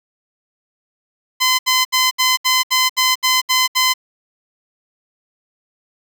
10% pulse tone bursts, 1025 Hz, C6, 36 cents flat, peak -4 dBFS, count 10, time 1.4-3.939 s, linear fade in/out 20 ms, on 190 ms, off 71 ms, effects none

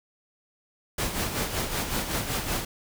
pink noise with tremolo, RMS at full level -27 dBFS, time 0.98-2.65 s, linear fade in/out 5 ms, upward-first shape sine, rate 5.3 Hz, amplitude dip 55%, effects none

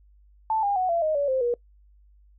sine tone with pitch steps, 880 / 807 / 740 / 678.6 / 622.3 / 570.6 / 523.3 / 479.8 Hz, A5 / G#5 / F#5 / F5 / D#5 / C#5 / C5 / A#4, 0 / -50 / 0 / -50 / 0 / +50 / 0 / +50 cents, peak -21 dBFS, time 0.5-1.54 s, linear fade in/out 2 ms, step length 130 ms, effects noise-tail reverb RT60 0.1 s tail -23 dB re dry + added 50 Hz sine -53 dBFS peak until 2.38 s

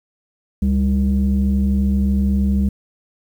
sine tone pair together, 70.5 / 198.77 Hz, C#2 / G3, +30 / +24 cents, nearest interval octave + tritone, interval 1794 cents, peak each -15 dBFS, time 0.62-2.69 s, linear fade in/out 5 ms, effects tanh soft clip ceiling -10 dBFS + 8-bit

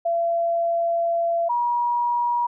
sine tone pair in turn, 678 / 958.8 Hz, E5 / A#5, +49 / +48 cents, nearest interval tritone, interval 599 cents, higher second, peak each -19 dBFS, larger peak neither, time 0.05-1.49 / 1.49-2.47 s, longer first, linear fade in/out 10 ms, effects none

